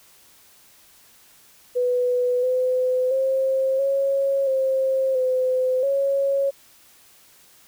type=tone with pitch steps; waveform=sine; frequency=494.9 / 508 / 531 / 549 / 530 / 512 / 552 Hz; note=B4 / B4 / C5 / C#5 / C5 / C5 / C#5; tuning=+4 / +49 / +25 / -17 / +22 / -38 / -7 cents; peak=-18 dBFS; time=1.75-6.51 s; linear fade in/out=20 ms; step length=680 ms; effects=white hiss -53 dBFS RMS until 7.67 s